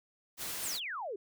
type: noise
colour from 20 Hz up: white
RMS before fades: -39 dBFS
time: 0.37-0.8 s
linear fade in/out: 50 ms
type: exponential sweep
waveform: sine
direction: down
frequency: 9397 to 368.7 Hz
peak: -36 dBFS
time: 0.63-1.16 s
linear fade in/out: 5 ms
effects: none